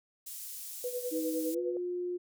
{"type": "high-pass noise", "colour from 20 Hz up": "pink", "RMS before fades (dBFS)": -43, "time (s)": [0.26, 1.55], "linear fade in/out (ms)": 10, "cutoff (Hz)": 8600, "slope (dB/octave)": 12}
{"type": "tone with tremolo", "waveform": "sine", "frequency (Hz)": 493.9, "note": "B4", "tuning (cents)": 0, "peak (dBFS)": -31, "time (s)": [0.84, 1.77], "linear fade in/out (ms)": 2, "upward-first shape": "sine", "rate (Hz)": 9.8, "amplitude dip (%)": 75}
{"type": "tone with pitch glide", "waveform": "sine", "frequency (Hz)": [315.5, 356.2], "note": ["D#4", "F4"], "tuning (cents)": [24, 34], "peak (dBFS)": -32, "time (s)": [1.11, 2.18], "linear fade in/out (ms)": 20, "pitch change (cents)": 210, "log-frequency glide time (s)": [1.5, 1.59]}
{"effects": []}